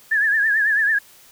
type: tone with vibrato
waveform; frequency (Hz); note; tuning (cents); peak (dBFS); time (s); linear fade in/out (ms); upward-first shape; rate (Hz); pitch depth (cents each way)
sine; 1714; A6; -46; -15; 0.11-0.99; 10; triangle; 9.1; 110
effects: white hiss -49 dBFS RMS until 1.31 s